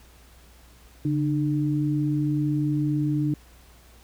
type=tone pair together; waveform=sine; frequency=143.4 / 301.3 Hz; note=D3 / D4; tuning=-41 / +44 cents; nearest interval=octave + minor second; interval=1285 cents; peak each=-24 dBFS; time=1.05-3.34 s; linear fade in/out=2 ms; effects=added 60 Hz sine -51 dBFS peak until 4.03 s + pink hiss -55 dBFS RMS until 4.03 s